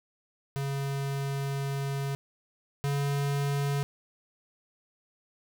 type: tone pair in turn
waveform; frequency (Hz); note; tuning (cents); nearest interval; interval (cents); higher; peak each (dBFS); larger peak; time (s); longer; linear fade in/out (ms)
square; 138.59 / 141.34; C#3 / C#3; 0 / +34; unison; 34; second; -30 / -27; second; 0.56-2.15 / 2.84-3.83; first; 0
effects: none